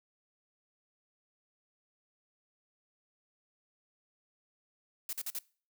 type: noise bursts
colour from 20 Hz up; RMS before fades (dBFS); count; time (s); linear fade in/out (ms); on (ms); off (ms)
blue; -37; 4; 5.09-5.388; 2; 40; 46
effects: noise-tail reverb RT60 0.4 s tail -22 dB re dry